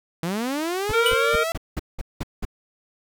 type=linear sweep; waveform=sawtooth; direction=up; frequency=159 to 672 Hz; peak=-20 dBFS; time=0.23-1.52 s; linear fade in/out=0 ms
type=noise bursts; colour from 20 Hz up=brown; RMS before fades=-26 dBFS; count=8; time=0.89-2.452 s; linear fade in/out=5 ms; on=29 ms; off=190 ms
type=harmonic tone; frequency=461.7 Hz; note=A#4; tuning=17 cents flat; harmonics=1 / 3 / 5 / 7 / 8; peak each=-22 / -22 / -28 / -35 / -36 dBFS; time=0.93-1.44 s; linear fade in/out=10 ms
type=tone with exponential decay; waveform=square; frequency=2960 Hz; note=F#7; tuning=in tune; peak=-18 dBFS; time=1.06-1.26 s; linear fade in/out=1 ms; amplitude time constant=43 ms
effects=none